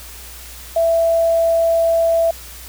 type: tone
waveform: sine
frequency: 664 Hz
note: E5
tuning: 12 cents sharp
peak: -12 dBFS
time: 0.76-2.31 s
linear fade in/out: 5 ms
effects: added 60 Hz sine -38 dBFS peak until 2.68 s + white hiss -37 dBFS RMS until 2.68 s